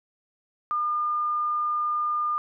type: tone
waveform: sine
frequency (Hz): 1209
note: D6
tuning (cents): +50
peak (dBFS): -23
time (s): 0.71-2.38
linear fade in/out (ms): 0
effects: none